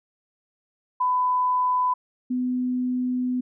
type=tone pair in turn; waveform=sine; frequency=1001 / 251 Hz; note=B5 / B3; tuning=+23 / +28 cents; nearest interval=2 octaves; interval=2395 cents; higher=first; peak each=-19 / -22 dBFS; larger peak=first; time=1-1.94 / 2.3-3.41 s; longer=second; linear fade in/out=10 ms; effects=none